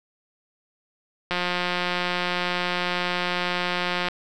click train, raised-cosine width 0.3 ms, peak -9 dBFS, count 495, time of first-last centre 1.31-4.085 s, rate 178 Hz, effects none

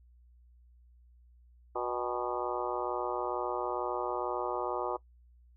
harmonic tone with a mistuned harmonic, 122.2 Hz, B2, 18 cents flat, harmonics 3 / 4 / 5 / 6 / 7 / 8 / 9 / 10, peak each -37 / -38 / -39 / -40 / -40 / -41 / -42 / -42 dBFS, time 1.75-4.97 s, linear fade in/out 10 ms, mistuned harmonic 6, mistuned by +82 cents, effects noise-tail reverb RT60 0.1 s tail -20 dB re dry + added 60 Hz sine -57 dBFS peak until 5.56 s

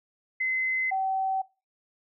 sine tone pair in turn, 2050 / 766.2 Hz, C7 / G5, -36 / -40 cents, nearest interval octave + perfect fourth, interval 1704 cents, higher first, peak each -24 dBFS, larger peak neither, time 0.4-0.91 / 0.91-1.42 s, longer neither, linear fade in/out 10 ms, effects noise-tail reverb RT60 0.3 s tail -21 dB re dry

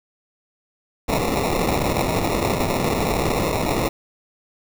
white noise with sample-and-hold, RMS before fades -21 dBFS, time 1.08-3.89 s, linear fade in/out 10 ms, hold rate 1575 Hz, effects none

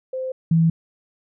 sine tone pair in turn, 519 / 164.14 Hz, C5 / E3, -14 / -7 cents, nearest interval octave + minor sixth, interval 1993 cents, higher first, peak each -24 / -13 dBFS, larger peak second, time 0.13-0.32 / 0.51-0.7 s, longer neither, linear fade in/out 5 ms, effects none

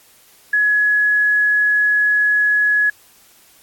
sine tone, 1687 Hz, G#6, 27 cents sharp, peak -12 dBFS, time 0.53-2.9 s, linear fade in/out 5 ms, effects white hiss -50 dBFS RMS until 3.62 s + AAC 64 kbps

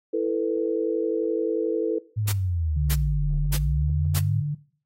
sine chord, E suspended fourth, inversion none, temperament equal with one note detuned, 329.6 / 442.5 / 493.9 Hz, E4 / A4 / B4, 0 / +10 / 0 cents, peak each -27 / -24 / -28 dBFS, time 0.13-1.99 s, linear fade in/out 10 ms
sine linear two-way sweep, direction down then up, 110 to 38.36 to 110 Hz, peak -22 dBFS, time 2.16-4.42 s, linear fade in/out 20 ms, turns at 3.36 s
white noise bursts, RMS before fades -29 dBFS, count 4, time 2.27-4.196 s, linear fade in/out 10 ms, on 54 ms, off 570 ms
sine tone, 146.83 Hz, D3, in tune, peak -24 dBFS, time 2.76-4.55 s, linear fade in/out 10 ms
effects noise-tail reverb RT60 0.5 s tail -20 dB re dry + AAC 48 kbps

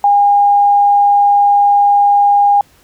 sine tone, 812 Hz, G#5, 39 cents flat, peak -6 dBFS, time 0.04-2.61 s, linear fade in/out 2 ms, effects pink hiss -49 dBFS RMS until 2.83 s

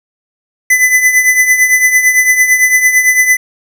square tone with tremolo, 2009 Hz, B6, 29 cents sharp, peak -4 dBFS, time 0.7-3.37 s, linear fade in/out 5 ms, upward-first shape triangle, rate 8.9 Hz, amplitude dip 70%, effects none

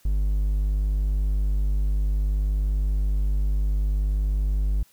triangle tone, 50.3 Hz, G1, 45 cents sharp, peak -18 dBFS, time 0.05-4.83 s, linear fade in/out 5 ms, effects white hiss -59 dBFS RMS until 4.92 s

